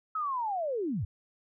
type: linear sweep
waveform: sine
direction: down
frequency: 1303 to 72.2 Hz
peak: -29 dBFS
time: 0.15-1.05 s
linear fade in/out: 5 ms
effects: none